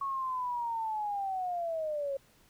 sine linear sweep, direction down, 1108.7 to 540 Hz, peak -31 dBFS, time 0.01-2.17 s, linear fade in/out 5 ms, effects pink hiss -64 dBFS RMS until 2.49 s

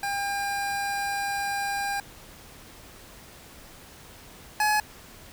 25% pulse tone pair in turn, 802 / 846.6 Hz, G5 / G#5, +39 / +33 cents, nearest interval minor second, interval 94 cents, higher second, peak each -23 / -17 dBFS, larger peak second, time 0.03-2 / 4.6-4.8 s, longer first, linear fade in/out 2 ms, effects pink hiss -48 dBFS RMS until 5.32 s

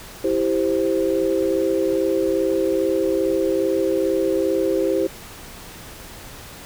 sine chord, C major, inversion first, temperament equal, 329.6 / 392 / 523.3 Hz, E4 / G4 / C5, 0 / 0 / 0 cents, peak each -22 / -21 / -22 dBFS, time 0.24-5.07 s, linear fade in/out 5 ms, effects pink hiss -39 dBFS RMS until 6.65 s

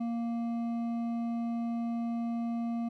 triangle tone with hard clipping, 233.1 Hz, A#3, in tune, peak -32 dBFS, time 0-2.89 s, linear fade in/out 10 ms, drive 11 dB, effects none

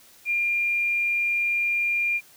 sine tone, 2400 Hz, D7, 37 cents sharp, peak -21 dBFS, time 0.25-2.21 s, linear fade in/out 50 ms, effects white hiss -53 dBFS RMS until 2.36 s

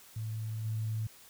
sine tone with level steps, 110 Hz, A2, in tune, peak -34 / -31 dBFS, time 0.16-1.07 s, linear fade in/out 5 ms, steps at 0.64 s, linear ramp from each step 20 ms, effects white hiss -56 dBFS RMS until 1.29 s

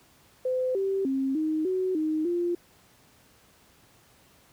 sine tone with pitch steps, 511 / 388.7 / 268 / 312.2 / 372.5 / 311.6 / 348.2 Hz, C5 / G4 / C4 / D#4 / F#4 / D#4 / F4, -41 / -15 / +42 / +6 / +12 / +3 / -5 cents, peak -24 dBFS, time 0.45-2.55 s, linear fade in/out 5 ms, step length 300 ms, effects pink hiss -59 dBFS RMS until 4.52 s + high-pass 60 Hz 12 dB/octave

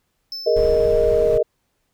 triangle tone with exponential decay, 5274 Hz, E8, in tune, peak -25 dBFS, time 0.32-1.38 s, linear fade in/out 1 ms, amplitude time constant 230 ms
sine chord, Ab suspended second, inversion none, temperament equal, 415.3 / 466.2 / 622.3 Hz, Ab4 / Bb4 / Eb5, 0 / 0 / 0 cents, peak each -21 / -17 / -18 dBFS, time 0.46-1.43 s, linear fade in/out 10 ms
brown noise, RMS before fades -27 dBFS, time 0.56-1.38 s, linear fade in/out 5 ms
effects pink hiss -70 dBFS RMS until 1.93 s

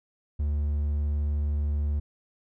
triangle tone, 73.42 Hz, D2, in tune, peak -22 dBFS, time 0.39-2 s, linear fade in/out 10 ms, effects none

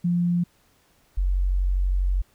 sine tone pair in turn, 174.4 / 46.19 Hz, F3 / F#1, -2 / -2 cents, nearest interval octave + major seventh, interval 2300 cents, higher first, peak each -19 dBFS, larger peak neither, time 0.04-0.44 / 1.17-2.22 s, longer second, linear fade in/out 10 ms, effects pink hiss -62 dBFS RMS until 2.34 s

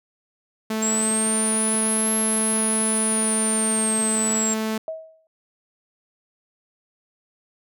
sawtooth tone, 219.2 Hz, A3, 6 cents flat, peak -19 dBFS, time 0.7-4.78 s, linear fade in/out 5 ms
sine linear two-way sweep, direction up then down, 7500 to 11190 to 7500 Hz, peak -21 dBFS, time 0.82-4.54 s, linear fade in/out 5 ms, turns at 2.12 s
sine tone with exponential decay, 641 Hz, E5, 49 cents flat, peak -24 dBFS, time 4.88-5.27 s, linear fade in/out 1 ms, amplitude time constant 83 ms
effects none

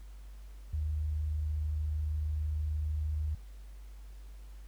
sine tone, 76.4 Hz, D#2, 31 cents flat, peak -30 dBFS, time 0.73-3.35 s, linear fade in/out 5 ms, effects added 50 Hz sine -45 dBFS peak until 4.67 s + pink hiss -64 dBFS RMS until 4.67 s

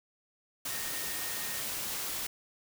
sine tone in noise, 1848 Hz, A#6, 16 cents flat, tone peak -45 dBFS, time 0.7-1.61 s, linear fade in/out 5 ms, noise white, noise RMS -36 dBFS, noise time 0.65-2.27 s, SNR -12 dB, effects none

